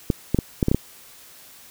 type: clicks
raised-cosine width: 3 ms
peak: -5 dBFS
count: 7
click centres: 0.102 / 0.346 / 0.388 / 0.628 / 0.684 / 0.715 / 0.746 s
effects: white hiss -47 dBFS RMS until 1.7 s